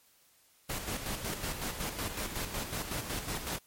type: noise with tremolo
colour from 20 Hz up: pink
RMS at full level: -35 dBFS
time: 0.69-3.59 s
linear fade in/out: 10 ms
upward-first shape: square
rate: 5.4 Hz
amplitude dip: 50%
effects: white hiss -65 dBFS RMS until 3.66 s + MP3 64 kbps